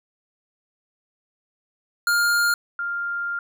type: tone pair in turn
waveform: square / sine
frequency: 1408 / 1398.3 Hz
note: F6 / F6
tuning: +14 / +2 cents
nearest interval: unison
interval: 12 cents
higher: first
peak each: -18 / -24 dBFS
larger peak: first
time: 2.07-2.54 / 2.79-3.39 s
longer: second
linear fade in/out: 2 ms
effects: none